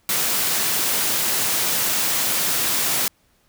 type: high-pass noise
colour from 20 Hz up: white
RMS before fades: -21 dBFS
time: 0.09-3.08 s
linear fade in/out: 2 ms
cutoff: 100 Hz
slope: 24 dB/octave
effects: pink hiss -62 dBFS RMS until 3.48 s